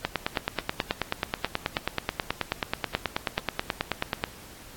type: click train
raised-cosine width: 0.3 ms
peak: -8 dBFS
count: 40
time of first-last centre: 0.05-4.239 s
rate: 9.31 Hz
effects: pink hiss -47 dBFS RMS until 4.76 s + AAC 64 kbps